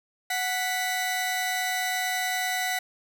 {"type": "tone pair together", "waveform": "sawtooth", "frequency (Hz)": [739.5, 1975.5], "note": ["F#5", "B6"], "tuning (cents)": [-1, 0], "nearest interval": "octave + perfect fourth", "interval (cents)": 1701, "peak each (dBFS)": -25, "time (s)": [0.3, 2.79], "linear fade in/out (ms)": 5, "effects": []}